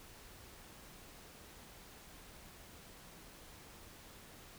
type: silence
effects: pink hiss -56 dBFS RMS until 4.58 s